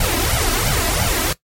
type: noise with flanger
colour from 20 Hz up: pink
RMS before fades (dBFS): -18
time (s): 0-1.33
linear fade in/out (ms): 5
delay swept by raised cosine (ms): 1.3 to 3.1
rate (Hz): 2.9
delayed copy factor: +0.85
effects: noise-tail reverb RT60 0.1 s tail -17 dB re dry + MP3 64 kbps